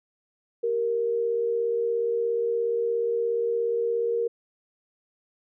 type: tone pair together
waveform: sine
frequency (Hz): 389.2 / 466.2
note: G4 / A#4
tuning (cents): -12 / 0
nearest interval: minor third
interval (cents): 312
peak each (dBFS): -32 / -23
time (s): 0.63-4.28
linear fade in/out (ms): 10
effects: none